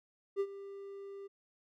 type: tone with ADSR envelope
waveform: triangle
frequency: 396.3 Hz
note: G4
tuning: 19 cents sharp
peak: -26 dBFS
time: 0.36-1.28 s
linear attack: 41 ms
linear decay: 60 ms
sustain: -16 dB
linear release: 19 ms
effects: none